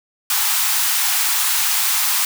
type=high-pass noise; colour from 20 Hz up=white; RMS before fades=-18 dBFS; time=0.3-2.25 s; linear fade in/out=2 ms; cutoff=760 Hz; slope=96 dB/octave; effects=none